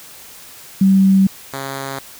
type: tone pair in turn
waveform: sine / 5% pulse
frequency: 192.8 / 136.33 Hz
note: G3 / C#3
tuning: -28 / -28 cents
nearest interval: tritone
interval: 600 cents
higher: first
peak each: -8 / -13 dBFS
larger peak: first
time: 0.81-1.27 / 1.53-1.99 s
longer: neither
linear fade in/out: 5 ms
effects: white hiss -39 dBFS RMS until 2.19 s